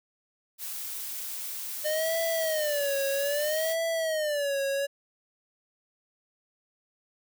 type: noise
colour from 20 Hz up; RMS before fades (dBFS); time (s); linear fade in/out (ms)
blue; -36; 0.58-3.76; 50
type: tone with vibrato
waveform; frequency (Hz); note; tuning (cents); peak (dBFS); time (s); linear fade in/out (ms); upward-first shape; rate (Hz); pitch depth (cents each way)
square; 603; D5; +46; -27; 1.84-4.87; 20; sine; 0.62; 160
effects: none